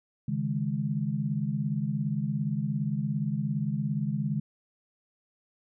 sine chord, C# suspended second, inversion none, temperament just, 138.59 / 155.92 / 207.9 Hz, C#3 / D#3 / G#3, 0 / +4 / +2 cents, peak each -31 dBFS, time 0.28-4.4 s, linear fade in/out 5 ms, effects none

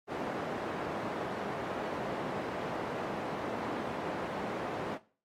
white band-pass noise, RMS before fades -37 dBFS, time 0.07-4.99 s, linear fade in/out 50 ms, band 160 to 790 Hz, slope 12 dB/octave, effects noise-tail reverb RT60 0.4 s tail -18 dB re dry + AAC 48 kbps

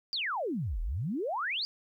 sine exponential two-way sweep, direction down then up, 4933 to 36.71 to 4933 Hz, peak -30 dBFS, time 0.13-1.65 s, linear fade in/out 0 ms, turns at 0.81 s, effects 12-bit

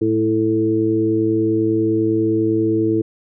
harmonic tone with a mistuned harmonic, 110 Hz, A2, in tune, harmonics 1 / 2 / 3 / 4, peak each -24 / -27 / -16 / -21 dBFS, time 0.01-3.02 s, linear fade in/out 10 ms, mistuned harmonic 2, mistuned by -19 cents, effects none

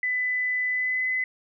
sine tone with pitch glide, 2000 to 2022 Hz, B6 to B6, +21 to +40 cents, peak -23 dBFS, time 0.03-1.24 s, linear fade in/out 2 ms, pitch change +19 cents, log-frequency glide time 0.7-1.06 s, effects none

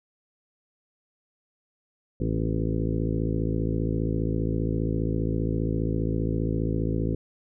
harmonic tone with a mistuned harmonic, 55 Hz, A1, in tune, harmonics 1 / 2 / 3 / 4 / 5 / 6 / 7 / 8 / 9, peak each -30 / -29 / -30 / -36 / -32 / -34 / -35 / -38 / -38 dBFS, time 2.2-7.15 s, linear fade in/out 5 ms, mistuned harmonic 4, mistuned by +68 cents, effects none

